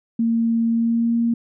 sine tone with pitch glide, 229.5 to 233 Hz, A#3 to A#3, -27 to -1 cents, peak -16 dBFS, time 0.19-1.34 s, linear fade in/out 5 ms, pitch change +26 cents, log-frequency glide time 0.68-1.16 s, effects none

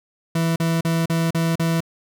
40% pulse tone bursts, 165 Hz, E3, 2 cents sharp, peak -17 dBFS, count 6, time 0.35-1.805 s, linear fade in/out 5 ms, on 210 ms, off 39 ms, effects none

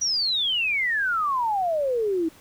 sine exponential sweep, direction down, 5920 to 313.3 Hz, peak -21 dBFS, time 0.01-2.29 s, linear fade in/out 10 ms, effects pink hiss -52 dBFS RMS until 2.4 s

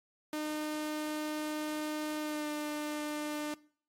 sawtooth tone with pitch glide, 304.7 to 299.5 Hz, D#4 to D4, -36 to +34 cents, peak -30 dBFS, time 0.33-3.54 s, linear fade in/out 2 ms, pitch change -30 cents, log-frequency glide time 2.19-2.5 s, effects noise-tail reverb RT60 0.5 s tail -21 dB re dry + MP3 64 kbps

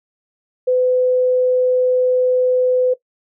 sine tone, 505 Hz, B4, 39 cents sharp, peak -12 dBFS, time 0.67-2.94 s, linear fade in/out 10 ms, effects noise-tail reverb RT60 0.1 s tail -17 dB re dry

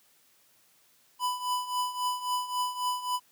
square tone with tremolo, 995 Hz, B5, 13 cents sharp, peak -26 dBFS, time 1.19-3.2 s, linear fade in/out 50 ms, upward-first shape triangle, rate 3.7 Hz, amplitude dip 80%, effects white hiss -64 dBFS RMS until 3.31 s + high-pass 100 Hz 12 dB/octave

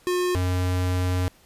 square tone pair in turn, 359.6 / 90.94 Hz, F#4 / F#2, -49 / -29 cents, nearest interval 2 octaves, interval 2380 cents, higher first, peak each -22 dBFS, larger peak neither, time 0.07-0.35 / 0.35-1.28 s, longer second, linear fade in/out 0 ms, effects pink hiss -56 dBFS RMS until 1.45 s + resampled to 32000 Hz

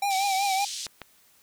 square tone with vibrato, 783 Hz, G5, 2 cents flat, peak -24 dBFS, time 0.02-0.65 s, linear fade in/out 5 ms, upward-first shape triangle, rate 5.3 Hz, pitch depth 74 cents each way
pink band-pass noise, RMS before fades -35 dBFS, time 0.1-0.87 s, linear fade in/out 10 ms, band 3500 to 8000 Hz, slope 24 dB/octave
clicks, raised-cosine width 0.3 ms, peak -21 dBFS, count 2, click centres 0.867 / 1.017 s
effects white hiss -60 dBFS RMS until 1.42 s

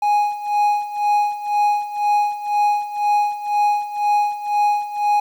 triangle tone with tremolo, 829 Hz, G#5, 3 cents flat, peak -11 dBFS, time 0.02-5.2 s, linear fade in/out 5 ms, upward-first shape sine, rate 2 Hz, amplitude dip 80%, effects 8-bit

